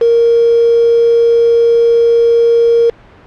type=tone with quantisation; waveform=sine; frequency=466.2 Hz; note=A#4; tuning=in tune; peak=-6 dBFS; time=0.01-2.9 s; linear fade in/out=5 ms; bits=3; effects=pink hiss -40 dBFS RMS until 3.26 s + low-pass 2000 Hz 12 dB/octave